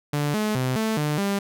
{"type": "tone with pitch steps", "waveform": "sawtooth", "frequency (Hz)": [146.4, 213.4, 128.6, 220.3, 149.5, 199.4], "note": ["D3", "G#3", "C3", "A3", "D3", "G3"], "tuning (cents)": [-5, 47, -30, 2, 31, 30], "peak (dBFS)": -18, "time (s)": [0.13, 1.39], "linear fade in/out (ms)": 5, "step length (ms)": 210, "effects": []}